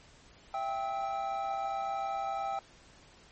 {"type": "tone cluster", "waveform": "triangle", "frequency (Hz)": [664, 787, 1295], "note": ["E5", "G5", "E6"], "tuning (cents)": [12, 7, -31], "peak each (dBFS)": [-38, -31, -38], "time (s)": [0.54, 2.59], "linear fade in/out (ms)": 2, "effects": ["pink hiss -58 dBFS RMS until 3.31 s", "MP3 32 kbps"]}